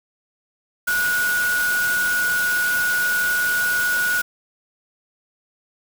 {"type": "tone in noise", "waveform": "sine", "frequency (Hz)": 1459, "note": "F#6", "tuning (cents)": -25, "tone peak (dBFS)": -18, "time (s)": [0.87, 4.22], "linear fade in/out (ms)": 10, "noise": "white", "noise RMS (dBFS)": -28, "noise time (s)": [0.87, 4.22], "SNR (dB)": 7, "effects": []}